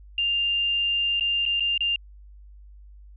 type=tone with dropouts; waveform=sine; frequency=2797 Hz; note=F7; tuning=2 cents sharp; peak=-21 dBFS; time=0.18-1.96 s; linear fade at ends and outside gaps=2 ms; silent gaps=1.198-1.208 / 1.454-1.461 / 1.598-1.605 / 1.778-1.806 s; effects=added 50 Hz sine -44 dBFS peak until 3.16 s